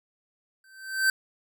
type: tone with exponential growth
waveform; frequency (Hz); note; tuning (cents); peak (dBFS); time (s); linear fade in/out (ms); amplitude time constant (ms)
square; 1550; G6; -20; -18; 0.64-1.1; 2; 100
effects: none